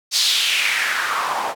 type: noise with band-pass filter sweep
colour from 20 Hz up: white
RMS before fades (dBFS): -20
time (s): 0.11-1.55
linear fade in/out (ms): 50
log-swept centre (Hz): 4800 to 720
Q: 2.9
effects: none